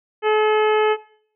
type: harmonic tone with a mistuned harmonic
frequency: 428.9 Hz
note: A4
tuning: 44 cents flat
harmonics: 1 / 2 / 3 / 4 / 5 / 6 / 7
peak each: -16 / -22 / -26 / -28 / -30 / -32 / -33 dBFS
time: 0.22-0.97 s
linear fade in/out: 50 ms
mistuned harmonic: 7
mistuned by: +21 cents
effects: noise-tail reverb RT60 0.6 s tail -19 dB re dry

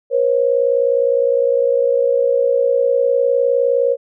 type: tone pair together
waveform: sine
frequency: 482.3 / 542 Hz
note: B4 / C#5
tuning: -41 / -39 cents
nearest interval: major second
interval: 202 cents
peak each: -15 dBFS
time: 0.1-3.97 s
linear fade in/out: 50 ms
effects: none

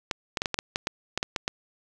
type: clicks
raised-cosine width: 0.2 ms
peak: -9 dBFS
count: 12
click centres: 0.112 / 0.372 / 0.419 / 0.458 / 0.543 / 0.589 / 0.759 / 0.871 / 1.176 / 1.229 / 1.362 / 1.479 s
effects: none

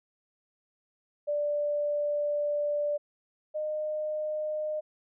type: tone pair in turn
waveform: sine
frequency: 587.3 / 611.8 Hz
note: D5 / D#5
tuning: 0 / -29 cents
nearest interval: minor second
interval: 71 cents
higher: second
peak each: -26 / -29 dBFS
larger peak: first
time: 1.27-2.98 / 3.54-4.81 s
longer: first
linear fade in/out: 20 ms
effects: none

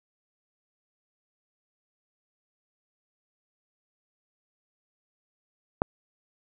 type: click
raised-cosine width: 1 ms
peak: -8 dBFS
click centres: 5.819 s
effects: none

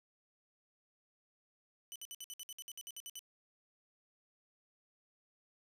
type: tone bursts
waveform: 15% pulse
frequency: 2993 Hz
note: F#7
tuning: 19 cents sharp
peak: -37 dBFS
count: 14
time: 1.92-3.192 s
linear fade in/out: 0 ms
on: 37 ms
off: 58 ms
effects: 11-bit

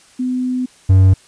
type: tone pair in turn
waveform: sine / triangle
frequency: 252.9 / 94.73 Hz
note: B3 / F#2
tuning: +41 / +41 cents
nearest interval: octave + perfect fourth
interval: 1700 cents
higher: first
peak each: -16 / -4 dBFS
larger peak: second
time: 0.19-0.66 / 0.89-1.14 s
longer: first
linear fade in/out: 10 ms
effects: white hiss -48 dBFS RMS until 1.27 s + resampled to 22050 Hz

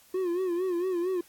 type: tone with vibrato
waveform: triangle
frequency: 359.3 Hz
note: F4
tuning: 49 cents sharp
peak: -24 dBFS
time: 0.14-1.21 s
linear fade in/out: 5 ms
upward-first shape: sine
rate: 4.4 Hz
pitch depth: 93 cents each way
effects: white hiss -58 dBFS RMS until 1.28 s + AAC 64 kbps

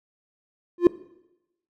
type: tone with exponential growth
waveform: triangle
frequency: 349.2 Hz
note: F4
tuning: in tune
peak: -4 dBFS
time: 0.78-0.87 s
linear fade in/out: 2 ms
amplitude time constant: 19 ms
effects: noise-tail reverb RT60 0.9 s tail -20 dB re dry + tanh soft clip ceiling -2 dBFS

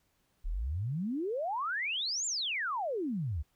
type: exponential two-way sweep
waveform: sine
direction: up then down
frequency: 33.64 to 7459 to 66 Hz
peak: -31 dBFS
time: 0.44-3.43 s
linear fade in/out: 20 ms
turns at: 2.26 s
effects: pink hiss -74 dBFS RMS until 3.55 s

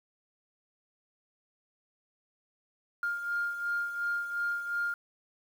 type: beating tone pair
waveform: sine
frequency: 1406 / 1408.8 Hz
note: F6 / F6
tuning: +11 / +15 cents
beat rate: 2.8 Hz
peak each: -30 / -37 dBFS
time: 3.03-4.94 s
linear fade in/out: 2 ms
effects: tanh soft clip ceiling -23 dBFS + 9-bit

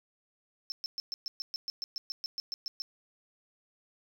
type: tone bursts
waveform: triangle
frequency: 5330 Hz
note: E8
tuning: 18 cents sharp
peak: -32 dBFS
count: 16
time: 0.7-2.82 s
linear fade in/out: 0 ms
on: 20 ms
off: 120 ms
effects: none

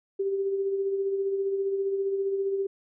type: tone with tremolo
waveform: sine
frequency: 392 Hz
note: G4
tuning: in tune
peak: -23 dBFS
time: 0.19-2.67 s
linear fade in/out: 10 ms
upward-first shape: sine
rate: 15 Hz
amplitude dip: 40%
effects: none

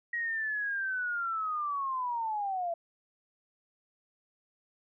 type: linear sweep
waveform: sine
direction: down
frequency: 1903 to 665 Hz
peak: -30 dBFS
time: 0.13-2.74 s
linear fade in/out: 5 ms
effects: none

